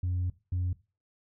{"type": "tone pair in turn", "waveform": "sine", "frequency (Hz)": [90, 90], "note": ["F#2", "F#2"], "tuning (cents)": [-47, -47], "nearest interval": "unison", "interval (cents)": 0, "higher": "neither", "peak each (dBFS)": -25, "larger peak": "neither", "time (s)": [[0.03, 0.3], [0.52, 0.73]], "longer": "first", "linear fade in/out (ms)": 5, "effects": ["noise-tail reverb RT60 0.3 s tail -19 dB re dry", "tanh soft clip ceiling -25 dBFS"]}